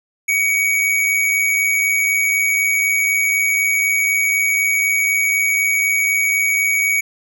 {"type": "tone with amplitude modulation", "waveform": "square", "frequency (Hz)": 2256, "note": "C#7", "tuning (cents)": 30, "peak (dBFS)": -13, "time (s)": [0.28, 7.01], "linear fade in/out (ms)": 10, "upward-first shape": "sine", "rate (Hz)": 104, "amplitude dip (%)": 45, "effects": []}